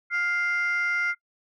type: tone pair together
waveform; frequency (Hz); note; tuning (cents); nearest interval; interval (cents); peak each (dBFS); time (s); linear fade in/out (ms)
sine; 1409.8 / 2091; F6 / C7; +16 / -2; perfect fifth; 682; -24; 0.1-1.15; 50
effects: noise-tail reverb RT60 0.1 s tail -23 dB re dry + tanh soft clip ceiling -19 dBFS